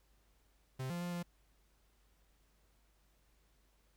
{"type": "tone with pitch steps", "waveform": "45% pulse", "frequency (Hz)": [130.6, 173.7, 175.5, 174], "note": ["C3", "F3", "F3", "F3"], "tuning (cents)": [-3, -9, 9, -6], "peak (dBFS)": -38, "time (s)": [0.79, 1.23], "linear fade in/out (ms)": 10, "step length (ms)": 110, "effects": ["added 50 Hz sine -70 dBFS peak until 3.96 s", "pink hiss -75 dBFS RMS until 3.96 s"]}